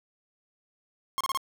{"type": "tone bursts", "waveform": "45% pulse", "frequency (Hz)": 1075, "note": "C6", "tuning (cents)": 47, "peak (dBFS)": -26, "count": 4, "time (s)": [1.18, 1.374], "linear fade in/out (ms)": 0, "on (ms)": 26, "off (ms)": 30, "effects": []}